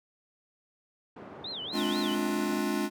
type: band-pass noise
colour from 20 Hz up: pink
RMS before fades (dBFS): -46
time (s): 1.16-2.6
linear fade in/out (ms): 5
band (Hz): 190 to 1100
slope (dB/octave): 12
type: tone with vibrato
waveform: sine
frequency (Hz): 3520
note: A7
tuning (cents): 0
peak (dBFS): -35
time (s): 1.44-2.15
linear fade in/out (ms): 5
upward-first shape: sine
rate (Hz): 4.1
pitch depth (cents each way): 300
type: chord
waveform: square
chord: D half-diminished seventh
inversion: second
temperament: just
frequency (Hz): 211.4 / 264.3 / 293.7 / 352.4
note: Ab3 / C4 / D4 / F4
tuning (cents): +31 / +18 / 0 / +16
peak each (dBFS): -33 / -37 / -33 / -34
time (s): 1.72-2.9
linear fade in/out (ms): 50
effects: none

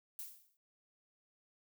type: noise with exponential decay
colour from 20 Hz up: violet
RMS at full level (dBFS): -42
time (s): 0.19-0.57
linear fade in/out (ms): 1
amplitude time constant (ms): 81
effects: none

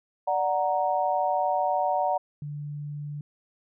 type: chord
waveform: sine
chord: D augmented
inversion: none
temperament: equal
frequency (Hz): 587.3 / 740 / 932.3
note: D5 / F#5 / A#5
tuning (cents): 0 / 0 / 0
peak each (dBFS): -28 / -25 / -28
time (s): 0.27-2.18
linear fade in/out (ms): 10
type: tone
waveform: sine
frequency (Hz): 146.7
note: D3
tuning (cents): -2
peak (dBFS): -32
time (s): 2.42-3.21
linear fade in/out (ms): 2
effects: none

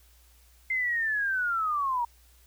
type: linear sweep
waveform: sine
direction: down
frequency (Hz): 2093 to 930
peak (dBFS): -25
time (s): 0.7-2.05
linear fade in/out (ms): 5
effects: added 60 Hz sine -57 dBFS peak until 2.46 s + white hiss -62 dBFS RMS until 2.46 s

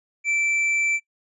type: tone with tanh clipping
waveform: sine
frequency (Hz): 2332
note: D7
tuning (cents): -13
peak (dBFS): -21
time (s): 0.24-1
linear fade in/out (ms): 50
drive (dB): 7
effects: noise-tail reverb RT60 0.1 s tail -23 dB re dry + resampled to 24000 Hz

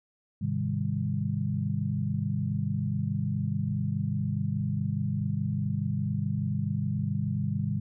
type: chord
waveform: sine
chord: Ab major seventh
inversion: none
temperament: equal with one note detuned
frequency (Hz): 103.83 / 130.81 / 155.56 / 200.5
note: Ab2 / C3 / Eb3 / G3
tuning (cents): 0 / 0 / 0 / +39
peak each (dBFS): -32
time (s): 0.41-7.8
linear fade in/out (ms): 10
effects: none

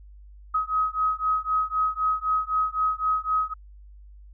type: beating tone pair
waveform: sine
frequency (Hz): 1266 / 1269.9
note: D#6 / D#6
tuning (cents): +30 / +35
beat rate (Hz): 3.9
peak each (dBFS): -25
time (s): 0.54-3.54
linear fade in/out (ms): 10
effects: added 50 Hz sine -44 dBFS peak until 4.33 s

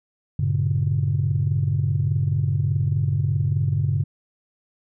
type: chord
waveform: sine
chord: G diminished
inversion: none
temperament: equal with one note detuned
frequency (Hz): 98 / 116.54 / 141.42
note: G2 / Bb2 / Db3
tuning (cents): 0 / 0 / +35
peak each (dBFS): -22 / -25 / -21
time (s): 0.39-4.04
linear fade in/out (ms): 5
effects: tanh soft clip ceiling -11 dBFS

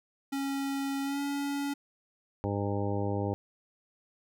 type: tone with pitch glide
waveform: square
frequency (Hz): 275.3 to 282.5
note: C#4 to C#4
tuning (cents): -12 to +33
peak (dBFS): -31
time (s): 0.32-1.74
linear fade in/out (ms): 10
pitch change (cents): +45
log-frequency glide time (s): 1.03-1.2
type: harmonic tone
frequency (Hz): 101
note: G#2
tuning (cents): -48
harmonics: 1 / 2 / 3 / 4 / 5 / 6 / 8 / 9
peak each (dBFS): -32 / -37 / -36 / -37 / -37 / -41 / -39 / -44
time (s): 2.44-3.34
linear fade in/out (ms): 0
effects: none

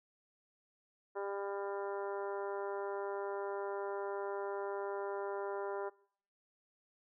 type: harmonic tone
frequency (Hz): 199.4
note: G3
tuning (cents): +30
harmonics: 2 / 3 / 4 / 5 / 6 / 7 / 8 / 9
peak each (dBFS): -39 / -44 / -46 / -46 / -55 / -50 / -61 / -59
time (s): 1.15-5.9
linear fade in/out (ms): 20
effects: noise-tail reverb RT60 0.6 s tail -23 dB re dry

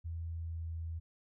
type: tone with pitch glide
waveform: sine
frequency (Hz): 83 to 82.14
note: E2 to E2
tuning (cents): +12 to -6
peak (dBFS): -37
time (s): 0.04-1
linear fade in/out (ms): 20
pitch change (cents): -18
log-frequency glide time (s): 0.24-0.74
effects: none

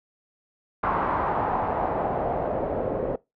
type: noise with low-pass filter sweep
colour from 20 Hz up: white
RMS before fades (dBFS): -26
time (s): 0.83-3.16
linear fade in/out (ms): 5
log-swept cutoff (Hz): 1100 to 490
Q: 2.5
effects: noise-tail reverb RT60 0.2 s tail -21 dB re dry + low-pass 2000 Hz 12 dB/octave

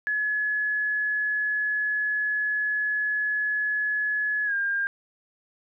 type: tone with pitch glide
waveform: sine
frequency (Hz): 1700 to 1605.5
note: G#6 to G6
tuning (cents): +40 to +41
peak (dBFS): -23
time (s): 0.07-4.87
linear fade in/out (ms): 0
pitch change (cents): -99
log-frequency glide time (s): 4.45-4.54
effects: none

